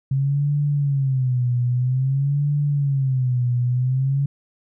sine tone with vibrato, 133.6 Hz, C3, 36 cents sharp, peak -17 dBFS, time 0.11-4.26 s, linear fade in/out 5 ms, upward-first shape sine, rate 0.51 Hz, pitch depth 150 cents each way, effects none

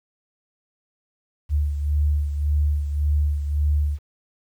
sine beating tone pair, 73.42 / 75.22 Hz, D2 / D2, 0 / +42 cents, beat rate 1.8 Hz, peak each -19 / -27 dBFS, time 1.49-3.99 s, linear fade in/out 50 ms, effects 9-bit

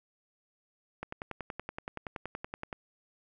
click train, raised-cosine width 0.5 ms, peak -22 dBFS, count 19, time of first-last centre 1.03-2.728 s, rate 10.6 Hz, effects none

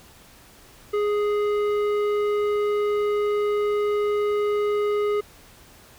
triangle tone with tanh clipping, 415.3 Hz, G#4, in tune, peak -22 dBFS, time 0.93-5.21 s, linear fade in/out 10 ms, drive 16 dB, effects pink hiss -50 dBFS RMS until 5.98 s

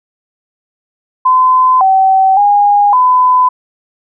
sine tone with pitch steps, 1022 / 766 / 818 / 1007 Hz, C6 / G5 / G#5 / B5, -41 / -40 / -26 / +33 cents, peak -5 dBFS, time 1.25-3.49 s, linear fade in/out 10 ms, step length 560 ms, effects none

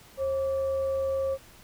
sine tone with frequency modulation, 538 Hz, C5, 48 cents sharp, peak -25 dBFS, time 0.17-1.38 s, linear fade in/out 50 ms, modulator 620 Hz, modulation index 0.26, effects pink hiss -53 dBFS RMS until 1.63 s

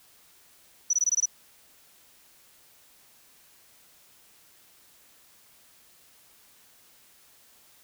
sine tone bursts, 5920 Hz, F#8, in tune, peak -20 dBFS, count 7, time 0.9-1.257 s, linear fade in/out 5 ms, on 33 ms, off 21 ms, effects white hiss -58 dBFS RMS until 7.83 s

